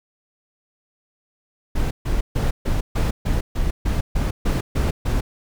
brown noise bursts, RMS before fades -20 dBFS, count 12, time 1.75-5.21 s, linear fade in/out 10 ms, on 160 ms, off 140 ms, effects none

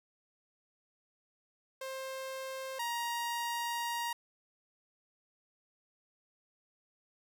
sawtooth tone pair in turn, 529 / 942.6 Hz, C5 / A#5, +19 / +19 cents, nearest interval minor seventh, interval 1000 cents, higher second, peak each -35 / -30 dBFS, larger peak second, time 1.81-2.79 / 2.79-4.13 s, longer second, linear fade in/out 5 ms, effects none

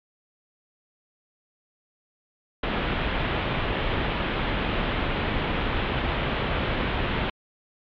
pink low-pass noise, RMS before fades -26 dBFS, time 2.63-7.3 s, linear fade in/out 5 ms, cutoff 3500 Hz, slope 48 dB/octave, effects MP3 64 kbps

